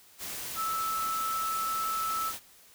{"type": "tone in noise", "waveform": "sine", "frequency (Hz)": 1311, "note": "E6", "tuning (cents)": -10, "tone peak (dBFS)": -29, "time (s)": [0.55, 2.33], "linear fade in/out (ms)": 50, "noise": "white", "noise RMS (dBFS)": -38, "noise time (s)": [0.18, 2.4], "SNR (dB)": 6, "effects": ["white hiss -57 dBFS RMS until 2.74 s"]}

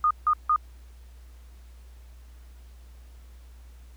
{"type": "tone bursts", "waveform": "sine", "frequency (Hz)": 1228, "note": "D#6", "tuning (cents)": -23, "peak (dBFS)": -18, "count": 3, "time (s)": [0.04, 0.561], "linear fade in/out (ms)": 2, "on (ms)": 67, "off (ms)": 160, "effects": ["added 60 Hz sine -45 dBFS peak until 3.96 s", "pink hiss -61 dBFS RMS until 3.96 s"]}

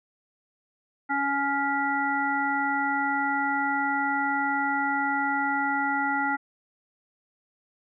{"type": "harmonic tone", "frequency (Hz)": 279.9, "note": "C#4", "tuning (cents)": 17, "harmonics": [1, 3, 5, 7], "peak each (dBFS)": [-31, -27, -28, -31], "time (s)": [1.09, 6.37], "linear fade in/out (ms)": 20, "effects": []}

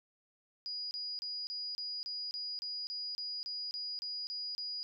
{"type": "tone bursts", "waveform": "sine", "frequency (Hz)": 4900, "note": "D#8", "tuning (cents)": -27, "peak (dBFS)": -37, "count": 15, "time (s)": [0.66, 4.83], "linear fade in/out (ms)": 0, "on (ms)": 250, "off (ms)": 30, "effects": []}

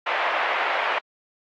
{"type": "band-pass noise", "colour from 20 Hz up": "pink", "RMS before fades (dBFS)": -24, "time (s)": [0.06, 0.99], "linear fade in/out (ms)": 10, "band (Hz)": [610, 2600], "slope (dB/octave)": 24, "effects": ["AAC 64 kbps"]}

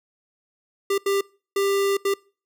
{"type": "tone bursts at uneven times", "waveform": "square", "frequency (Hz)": 396.3, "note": "G4", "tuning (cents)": 19, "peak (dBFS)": -20, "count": 4, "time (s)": [[0.9, 0.98], [1.06, 1.21], [1.56, 1.97], [2.05, 2.14]], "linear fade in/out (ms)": 5, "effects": ["noise-tail reverb RT60 0.4 s tail -25 dB re dry"]}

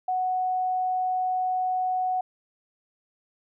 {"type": "tone", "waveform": "sine", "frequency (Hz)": 740, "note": "F#5", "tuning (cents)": 0, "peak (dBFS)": -23, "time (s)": [0.08, 2.21], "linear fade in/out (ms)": 5, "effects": []}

